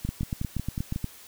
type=two click trains; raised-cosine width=5 ms; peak=-16 / -17 dBFS; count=9 / 6; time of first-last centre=0.09-1.044 / 0.05-0.961 s; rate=8.39 / 5.49 Hz; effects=white hiss -49 dBFS RMS until 1.27 s